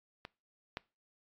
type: clicks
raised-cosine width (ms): 0.3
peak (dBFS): -27 / -21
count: 2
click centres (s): 0.251 / 0.771
effects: noise-tail reverb RT60 0.3 s tail -23 dB re dry + AAC 48 kbps